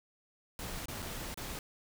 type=noise with dropouts; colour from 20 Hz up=pink; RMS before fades=-41 dBFS; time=0.59-1.59 s; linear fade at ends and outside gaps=1 ms; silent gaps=0.857-0.883 / 1.022-1.025 / 1.343-1.374 s; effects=none